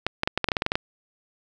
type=clicks; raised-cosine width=0.3 ms; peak=-6 dBFS; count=12; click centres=0.066 / 0.234 / 0.275 / 0.376 / 0.443 / 0.487 / 0.518 / 0.568 / 0.621 / 0.664 / 0.719 / 0.755 s; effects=none